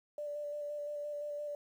sine tone with vibrato, 587.3 Hz, D5, in tune, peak -37 dBFS, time 0.18-1.55 s, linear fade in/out 2 ms, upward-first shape square, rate 5.8 Hz, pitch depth 13 cents each way, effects 11-bit

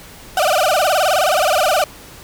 35% pulse tone with vibrato, 671 Hz, E5, 31 cents sharp, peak -11 dBFS, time 0.37-1.84 s, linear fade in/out 2 ms, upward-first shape sine, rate 19 Hz, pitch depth 240 cents each way, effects pink hiss -39 dBFS RMS until 2.23 s

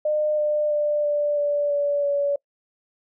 sine tone with pitch steps, 606 / 599.7 / 593.5 / 587.4 / 581.3 / 575.3 / 569.4 Hz, D#5 / D5 / D5 / D5 / D5 / D5 / C#5, -46 / +36 / +18 / 0 / -18 / -36 / +46 cents, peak -19 dBFS, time 0.05-2.36 s, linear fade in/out 5 ms, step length 330 ms, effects noise-tail reverb RT60 0.1 s tail -24 dB re dry

